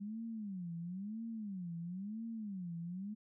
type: tone with vibrato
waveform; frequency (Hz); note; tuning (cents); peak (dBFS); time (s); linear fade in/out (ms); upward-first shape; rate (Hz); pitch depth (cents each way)
sine; 196; G3; 0; -40; 0-3.15; 20; sine; 0.99; 270
effects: none